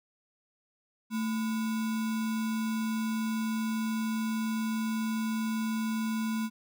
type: tone with sample-and-hold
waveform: sine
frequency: 221.6 Hz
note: A3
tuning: 13 cents sharp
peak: -28 dBFS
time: 1.1-6.5 s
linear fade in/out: 50 ms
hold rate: 1225 Hz
effects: none